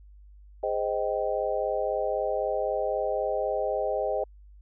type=chord; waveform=sine; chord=Ab major seventh; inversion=none; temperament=just; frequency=415.3 / 519.1 / 623 / 778.7 Hz; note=Ab4 / C5 / Eb5 / G5; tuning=0 / -14 / +2 / -12 cents; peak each=-32 / -30 / -29 / -33 dBFS; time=0.63-4.24 s; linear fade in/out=5 ms; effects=added 50 Hz sine -48 dBFS peak until 4.61 s